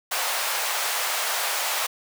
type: high-pass noise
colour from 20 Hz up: pink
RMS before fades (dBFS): -26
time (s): 0.11-1.87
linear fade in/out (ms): 10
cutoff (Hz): 660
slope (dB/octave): 24
effects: none